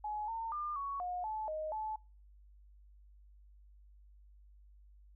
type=tone with pitch steps; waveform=sine; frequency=845 / 907 / 1201 / 1116 / 719 / 866 / 622 / 866 Hz; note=G#5 / A#5 / D6 / C#6 / F#5 / A5 / D#5 / A5; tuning=+30 / -48 / +38 / +11 / -50 / -28 / -1 / -28 cents; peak=-36 dBFS; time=0.04-1.96 s; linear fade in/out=5 ms; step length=240 ms; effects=noise-tail reverb RT60 0.4 s tail -26 dB re dry + added 50 Hz sine -57 dBFS peak until 5.15 s